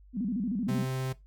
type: tone with vibrato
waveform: sine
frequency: 218.3 Hz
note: A3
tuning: 13 cents flat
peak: -28 dBFS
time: 0.13-0.86 s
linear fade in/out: 50 ms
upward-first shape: square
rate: 13 Hz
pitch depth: 210 cents each way
type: tone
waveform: 45% pulse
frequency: 130.81 Hz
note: C3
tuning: in tune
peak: -30 dBFS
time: 0.68-1.13 s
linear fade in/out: 10 ms
effects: noise-tail reverb RT60 0.2 s tail -18 dB re dry + added 49 Hz sine -52 dBFS peak until 1.26 s